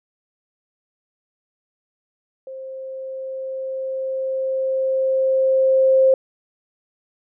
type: tone with level ramp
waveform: sine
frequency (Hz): 528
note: C5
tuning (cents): +16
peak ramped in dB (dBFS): -31 to -10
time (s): 2.47-6.14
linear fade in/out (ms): 2
effects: none